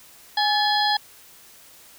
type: harmonic tone with a mistuned harmonic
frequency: 830.6 Hz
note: G#5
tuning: in tune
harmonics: 1 / 2 / 4 / 5 / 6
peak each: -21 / -26 / -26 / -26 / -29 dBFS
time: 0.37-0.97 s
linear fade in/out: 5 ms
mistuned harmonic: 2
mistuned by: +72 cents
effects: white hiss -49 dBFS RMS until 1.98 s